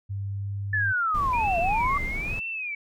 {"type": "tone with pitch glide", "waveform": "sine", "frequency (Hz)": [99.1, 99.9], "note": ["G2", "G2"], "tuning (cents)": [19, 33], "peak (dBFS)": -28, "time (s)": [0.09, 0.93], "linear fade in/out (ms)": 20, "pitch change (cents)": 14, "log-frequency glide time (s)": [0.28, 0.5]}
{"type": "linear two-way sweep", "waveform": "sine", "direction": "down then up", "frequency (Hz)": [1760, 659.3, 1171], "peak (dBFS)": -22, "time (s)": [0.73, 1.98], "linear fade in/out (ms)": 5, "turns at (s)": 1.59}
{"type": "noise", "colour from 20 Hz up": "brown", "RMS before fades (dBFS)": -32, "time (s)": [1.14, 2.4], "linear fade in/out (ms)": 10}
{"type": "tone with vibrato", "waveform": "sine", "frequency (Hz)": 2368, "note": "D7", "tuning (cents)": 14, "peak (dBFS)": -29, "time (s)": [1.33, 2.75], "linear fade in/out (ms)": 5, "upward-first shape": "sine", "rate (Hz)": 1.1, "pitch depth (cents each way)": 220}
{"effects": []}